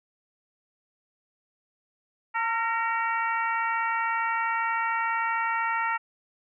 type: harmonic tone with a mistuned harmonic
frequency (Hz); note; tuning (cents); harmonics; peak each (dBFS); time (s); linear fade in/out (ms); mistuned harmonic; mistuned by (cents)
455.5; A#4; -40; 2 / 3 / 4 / 5 / 6; -28 / -29 / -31 / -35 / -40; 2.34-5.98; 20; 4; +43
effects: none